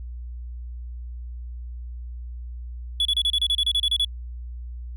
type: tone bursts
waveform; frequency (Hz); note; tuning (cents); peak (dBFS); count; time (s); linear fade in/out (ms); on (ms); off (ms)
triangle; 3399; G#7; +39; -17; 13; 3-4.048; 2; 52; 31
effects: added 60 Hz sine -32 dBFS peak until 4.96 s